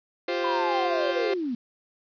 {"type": "chord", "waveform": "sawtooth", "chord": "F suspended second", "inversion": "none", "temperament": "equal", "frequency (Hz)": [349.2, 392, 523.3], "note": ["F4", "G4", "C5"], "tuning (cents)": [0, 0, 0], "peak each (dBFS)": [-25, -29, -24], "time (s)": [0.28, 1.34], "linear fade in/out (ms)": 5}
{"type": "linear sweep", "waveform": "sine", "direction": "down", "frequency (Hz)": [1024, 225.6], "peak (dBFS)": -26, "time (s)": [0.44, 1.55], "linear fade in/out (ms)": 5}
{"effects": ["resampled to 11025 Hz", "9-bit"]}